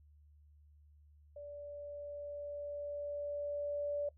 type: tone with level ramp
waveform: sine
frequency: 580 Hz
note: D5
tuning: 22 cents flat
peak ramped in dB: -45 to -33 dBFS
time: 1.36-4.09 s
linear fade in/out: 5 ms
effects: noise-tail reverb RT60 0.1 s tail -20 dB re dry + added 74 Hz sine -60 dBFS peak until 4.17 s